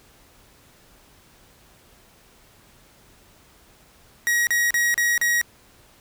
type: tone bursts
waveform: 45% pulse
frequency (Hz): 1900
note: A#6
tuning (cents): +33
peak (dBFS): -18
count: 5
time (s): 4.27-5.414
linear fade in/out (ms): 0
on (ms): 200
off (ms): 36
effects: pink hiss -54 dBFS RMS until 6 s